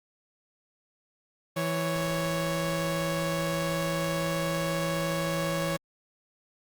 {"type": "tone pair together", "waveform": "sawtooth", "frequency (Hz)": [164.81, 554], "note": ["E3", "C#5"], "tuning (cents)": [0, -1], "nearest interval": "octave + major sixth", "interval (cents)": 2099, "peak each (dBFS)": -26, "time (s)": [1.56, 5.77], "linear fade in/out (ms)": 10, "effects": ["Opus 32 kbps"]}